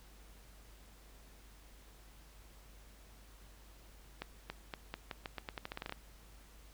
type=accelerating click train; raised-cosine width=0.3 ms; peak=-24 dBFS; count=16; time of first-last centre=4.22-5.924 s; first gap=280 ms; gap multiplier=0.85; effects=added 50 Hz sine -57 dBFS peak until 6.73 s + pink hiss -62 dBFS RMS until 6.73 s